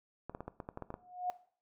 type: clicks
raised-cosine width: 1 ms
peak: -27 dBFS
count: 10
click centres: 0.296 / 0.349 / 0.406 / 0.48 / 0.602 / 0.689 / 0.774 / 0.823 / 0.904 / 0.941 s
type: tone with exponential growth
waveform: sine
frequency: 723 Hz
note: F#5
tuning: 40 cents flat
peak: -29 dBFS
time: 0.96-1.3 s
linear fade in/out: 0 ms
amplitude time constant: 72 ms
effects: noise-tail reverb RT60 0.5 s tail -17 dB re dry